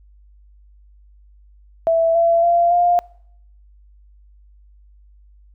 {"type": "tone with pitch steps", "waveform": "sine", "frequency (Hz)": [660, 673.9, 688, 702.5], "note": ["E5", "E5", "F5", "F5"], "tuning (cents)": [2, 38, -26, 10], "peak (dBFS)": -12, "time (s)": [1.87, 2.99], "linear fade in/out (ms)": 0, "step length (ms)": 280, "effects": ["noise-tail reverb RT60 0.7 s tail -25 dB re dry", "added 50 Hz sine -46 dBFS peak until 5.54 s"]}